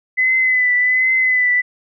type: tone with vibrato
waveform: sine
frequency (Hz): 2015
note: B6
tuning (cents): +34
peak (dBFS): -12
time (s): 0.17-1.62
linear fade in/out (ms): 20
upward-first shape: triangle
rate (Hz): 1.3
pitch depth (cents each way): 39
effects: none